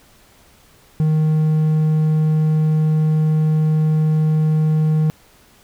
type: tone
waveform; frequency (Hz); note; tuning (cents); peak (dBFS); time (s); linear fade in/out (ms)
triangle; 155.56; D#3; 0; -11; 1-5.1; 0
effects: pink hiss -51 dBFS RMS until 5.63 s